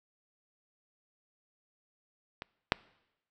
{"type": "clicks", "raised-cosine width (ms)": 0.3, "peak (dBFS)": [-23, -6], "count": 2, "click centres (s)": [2.421, 2.721], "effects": ["noise-tail reverb RT60 0.9 s tail -24 dB re dry"]}